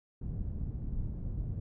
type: low-pass noise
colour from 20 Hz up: pink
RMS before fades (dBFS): -36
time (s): 0.21-1.6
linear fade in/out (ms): 5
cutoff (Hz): 150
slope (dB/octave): 12
effects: none